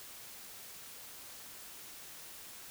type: silence
effects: white hiss -50 dBFS RMS until 2.7 s